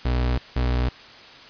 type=tone pair in turn; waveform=35% pulse; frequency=61.74 / 61.74 Hz; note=B1 / B1; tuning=0 / 0 cents; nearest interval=unison; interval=0 cents; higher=neither; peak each=-18 / -18 dBFS; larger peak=neither; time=0.05-0.38 / 0.56-0.89 s; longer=neither; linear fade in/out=5 ms; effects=white hiss -44 dBFS RMS until 1.49 s + resampled to 11025 Hz